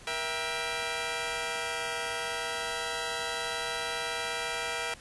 10% pulse chord, E diminished, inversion second, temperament just, 474.7 / 659.3 / 791.1 Hz, Bb4 / E5 / G5, +31 / 0 / +16 cents, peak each -27 / -27 / -29 dBFS, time 0.07-4.94 s, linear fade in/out 2 ms, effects pink hiss -51 dBFS RMS until 5 s + resampled to 24000 Hz

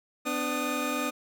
25% pulse tone cluster, 251.7 / 294.7 / 1229 Hz, B3 / D4 / D#6, +33 / +6 / -22 cents, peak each -29 / -29 / -28 dBFS, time 0.25-1.11 s, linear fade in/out 20 ms, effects none

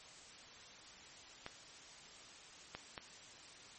clicks, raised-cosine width 0.3 ms, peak -27 dBFS, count 3, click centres 1.464 / 2.75 / 2.978 s, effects white hiss -56 dBFS RMS until 3.78 s + MP3 32 kbps

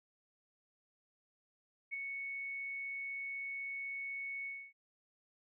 sine tone with ADSR envelope, 2216 Hz, C#7, 1 cent flat, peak -35 dBFS, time 1.91-4.73 s, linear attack 28 ms, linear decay 9 ms, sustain -4 dB, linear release 270 ms, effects none

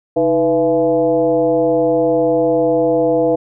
sine tone with frequency modulation, 493.9 Hz, B4, in tune, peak -11 dBFS, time 0.16-3.36 s, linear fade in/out 10 ms, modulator 178 Hz, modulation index 1.1, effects none

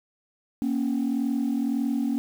sine tone pair together, 235.4 / 277.2 Hz, A#3 / C#4, +17 / 0 cents, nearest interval minor third, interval 283 cents, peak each -24 dBFS, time 0.62-2.18 s, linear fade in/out 0 ms, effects tanh soft clip ceiling -19 dBFS + 8-bit

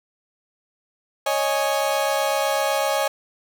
35% pulse chord, C# suspended second, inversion none, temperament equal, 554.4 / 622.3 / 830.6 Hz, C#5 / D#5 / G#5, 0 / 0 / 0 cents, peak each -22 / -23 / -23 dBFS, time 1.26-3.08 s, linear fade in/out 5 ms, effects 8-bit

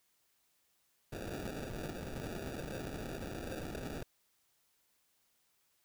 violet noise with sample-and-hold, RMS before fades -42 dBFS, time 1.12-4.03 s, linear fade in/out 5 ms, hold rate 1050 Hz, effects white hiss -75 dBFS RMS until 5.84 s

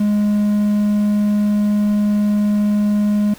triangle tone, 207.7 Hz, G#3, in tune, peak -11 dBFS, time 0-3.34 s, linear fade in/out 5 ms, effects pink hiss -41 dBFS RMS until 3.38 s

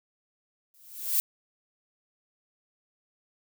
violet noise with exponential growth, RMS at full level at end -22 dBFS, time 0.74-1.2 s, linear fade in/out 0 ms, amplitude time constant 100 ms, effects none

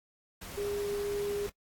sine tone in noise, 407.3 Hz, G#4, 34 cents flat, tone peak -31 dBFS, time 0.57-1.47 s, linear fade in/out 10 ms, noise pink, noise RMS -44 dBFS, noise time 0.41-1.5 s, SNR +10 dB, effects noise-tail reverb RT60 0.1 s tail -22 dB re dry + AAC 64 kbps

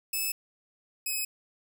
5% pulse tone pair in turn, 2606 / 2548 Hz, E7 / D#7, -20 / +41 cents, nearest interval unison, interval 39 cents, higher first, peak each -19 / -20 dBFS, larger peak first, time 0.13-0.32 / 1.06-1.25 s, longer neither, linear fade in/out 5 ms, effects none

